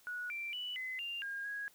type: tone with pitch steps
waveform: sine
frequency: 1464 / 2352 / 2963 / 2034 / 2792 / 1618 / 1653 Hz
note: F#6 / D7 / F#7 / C7 / F7 / G#6 / G#6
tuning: -19 / +2 / +2 / -50 / -1 / -46 / -9 cents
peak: -38 dBFS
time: 0.07-1.68 s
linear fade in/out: 0 ms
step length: 230 ms
effects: white hiss -65 dBFS RMS until 1.74 s